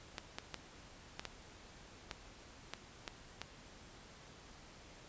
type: clicks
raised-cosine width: 0.2 ms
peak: -23 dBFS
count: 9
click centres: 0.182 / 0.385 / 0.543 / 1.195 / 1.253 / 2.112 / 2.736 / 3.078 / 3.416 s
effects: pink hiss -57 dBFS RMS until 5.08 s + resampled to 16000 Hz